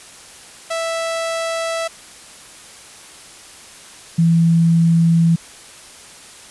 sawtooth / sine tone pair in turn, 659.3 / 166.45 Hz, E5 / E3, 0 / +17 cents, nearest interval 2 octaves, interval 2383 cents, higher first, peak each -16 / -10 dBFS, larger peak second, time 0.7-1.88 / 4.18-5.36 s, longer neither, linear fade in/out 10 ms, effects white hiss -40 dBFS RMS until 6.5 s + resampled to 24000 Hz

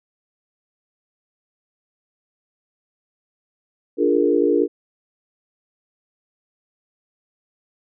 sine chord, Bb dominant seventh, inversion first, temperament equal, 293.7 / 349.2 / 415.3 / 466.2 Hz, D4 / F4 / Ab4 / Bb4, 0 / 0 / 0 / 0 cents, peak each -20 dBFS, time 3.97-4.68 s, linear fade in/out 50 ms, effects none

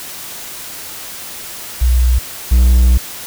sine / triangle tone pair in turn, 61.3 / 61.3 Hz, B1 / B1, -12 / -12 cents, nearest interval unison, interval 0 cents, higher neither, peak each -8 / -4 dBFS, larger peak second, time 1.81-2.19 / 2.51-2.98 s, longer second, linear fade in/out 10 ms, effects white hiss -29 dBFS RMS until 3.26 s

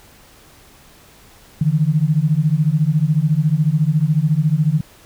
sine beating tone pair, 146.83 / 160.83 Hz, D3 / E3, 0 / -42 cents, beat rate 14 Hz, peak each -16 / -16 dBFS, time 1.61-4.81 s, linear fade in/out 5 ms, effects pink hiss -47 dBFS RMS until 5.05 s

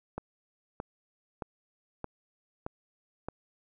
click train, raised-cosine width 1 ms, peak -21 dBFS, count 6, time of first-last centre 0.18-3.286 s, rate 1.61 Hz, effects none

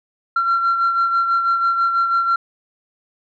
sine beating tone pair, 1365 / 1371.1 Hz, F6 / F6, -40 / -32 cents, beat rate 6.1 Hz, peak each -14 / -23 dBFS, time 0.36-2.36 s, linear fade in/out 5 ms, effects tanh soft clip ceiling -11 dBFS

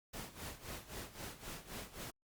pink noise with tremolo, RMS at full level -45 dBFS, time 0.13-2.11 s, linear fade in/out 10 ms, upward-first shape sine, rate 3.8 Hz, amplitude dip 80%, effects Opus 48 kbps

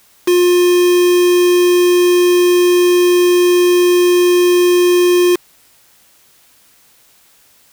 triangle tone with quantisation, 355.3 Hz, F4, 30 cents sharp, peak -6 dBFS, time 0.27-5.36 s, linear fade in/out 10 ms, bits 3, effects white hiss -50 dBFS RMS until 7.72 s

